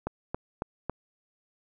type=click train; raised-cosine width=1 ms; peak=-16 dBFS; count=4; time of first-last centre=0.07-0.896 s; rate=3.63 Hz; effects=none